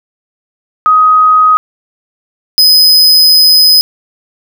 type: tone pair in turn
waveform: sine / 45% pulse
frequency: 1256 / 5033 Hz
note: D#6 / D#8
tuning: +16 / +19 cents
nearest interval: 2 octaves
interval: 2403 cents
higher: second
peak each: -3 dBFS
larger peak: neither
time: 0.86-1.57 / 2.58-3.81 s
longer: second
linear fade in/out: 0 ms
effects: none